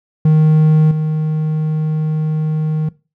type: tone with level steps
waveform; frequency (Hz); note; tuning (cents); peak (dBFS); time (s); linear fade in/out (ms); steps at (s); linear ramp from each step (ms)
triangle; 155.5; D#3; -1; -5 / -12; 0.25-2.89; 5; 0.91; 2
effects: noise-tail reverb RT60 0.3 s tail -20 dB re dry